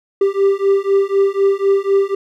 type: beating tone pair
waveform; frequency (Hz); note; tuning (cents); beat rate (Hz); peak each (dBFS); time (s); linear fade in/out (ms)
triangle; 392 / 396; G4 / G4; 0 / +18; 4; -13; 0.21-2.15; 5
effects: none